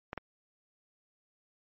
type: clicks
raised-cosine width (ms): 0.5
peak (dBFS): -21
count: 2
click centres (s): 0.131 / 0.177
effects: MP3 32 kbps